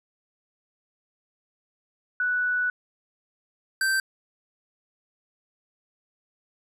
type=tone pair in turn; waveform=sine / square; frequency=1480 / 1558.9 Hz; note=F#6 / G6; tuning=0 / -10 cents; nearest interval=minor second; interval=90 cents; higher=second; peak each=-22 dBFS; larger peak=neither; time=2.2-2.7 / 3.81-4 s; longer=first; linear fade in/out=2 ms; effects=resampled to 32000 Hz